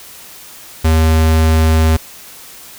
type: tone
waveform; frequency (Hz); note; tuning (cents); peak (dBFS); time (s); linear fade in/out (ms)
square; 79.8; D#2; +44; -9; 0.84-1.97; 10
effects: white hiss -36 dBFS RMS until 2.78 s